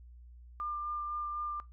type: tone with vibrato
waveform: sine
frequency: 1196 Hz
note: D6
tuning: 31 cents sharp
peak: -34 dBFS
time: 0.6-1.6 s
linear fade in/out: 0 ms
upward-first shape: sine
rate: 4 Hz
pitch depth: 8 cents each way
effects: noise-tail reverb RT60 0.2 s tail -19 dB re dry + added 60 Hz sine -50 dBFS peak until 1.72 s